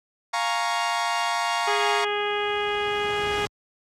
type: chord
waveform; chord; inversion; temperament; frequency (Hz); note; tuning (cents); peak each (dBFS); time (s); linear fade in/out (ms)
sawtooth; Bb minor seventh; second; equal; 698.5 / 830.6 / 932.3 / 1108.7; F5 / Ab5 / Bb5 / Db6; 0 / 0 / 0 / 0; -24 / -29 / -23 / -25; 0.33-2.05; 10
type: noise with exponential growth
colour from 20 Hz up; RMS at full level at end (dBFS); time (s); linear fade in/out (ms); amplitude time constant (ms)
pink; -31; 1.17-3.47; 1; 500
type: harmonic tone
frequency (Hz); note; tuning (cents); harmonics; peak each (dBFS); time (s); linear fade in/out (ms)
413.1; G#4; -9; 1 / 2 / 3 / 4 / 5 / 6 / 7 / 8; -27 / -30 / -32 / -33 / -34 / -35 / -35 / -36; 1.67-3.46; 10
effects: high-pass 60 Hz 12 dB/octave + low-pass 7000 Hz 12 dB/octave